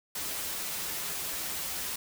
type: noise with comb filter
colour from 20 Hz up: white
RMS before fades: -35 dBFS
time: 0.15-1.96 s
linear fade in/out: 5 ms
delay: 8.4 ms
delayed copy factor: -0.5
effects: none